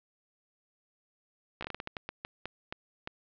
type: slowing click train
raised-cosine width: 0.3 ms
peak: -20 dBFS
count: 14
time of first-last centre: 1.61-3.074 s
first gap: 15 ms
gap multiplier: 1.3
effects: low-pass 4000 Hz 12 dB/octave